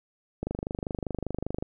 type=click train; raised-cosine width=2 ms; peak=-17 dBFS; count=31; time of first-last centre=0.43-1.625 s; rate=25.1 Hz; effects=none